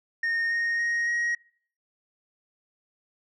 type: tone with pitch steps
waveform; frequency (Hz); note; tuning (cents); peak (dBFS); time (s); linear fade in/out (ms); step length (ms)
sine; 1841 / 1857 / 1873.2 / 1889.5; A#6 / A#6 / A#6 / A#6; -22 / -7 / +8 / +23; -21; 0.23-1.35; 5; 280
effects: noise-tail reverb RT60 0.5 s tail -25 dB re dry + tanh soft clip ceiling -23 dBFS